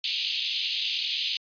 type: band-pass noise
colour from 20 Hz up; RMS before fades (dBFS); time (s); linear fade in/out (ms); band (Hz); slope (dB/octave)
pink; -29; 0.04-1.37; 2; 2700 to 4600; 48
effects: resampled to 11025 Hz